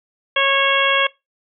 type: harmonic tone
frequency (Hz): 549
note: C#5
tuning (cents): -17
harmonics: 1 / 2 / 3 / 4 / 5 / 6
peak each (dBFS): -21 / -21 / -21 / -21 / -21 / -21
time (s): 0.36-1.07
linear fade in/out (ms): 5
effects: noise-tail reverb RT60 0.2 s tail -21 dB re dry